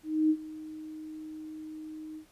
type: tone with ADSR envelope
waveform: sine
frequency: 311.3 Hz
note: D#4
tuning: 1 cent sharp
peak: -20 dBFS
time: 0.03-2.26 s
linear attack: 270 ms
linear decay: 62 ms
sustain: -19 dB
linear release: 91 ms
effects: pink hiss -63 dBFS RMS until 2.31 s + resampled to 32000 Hz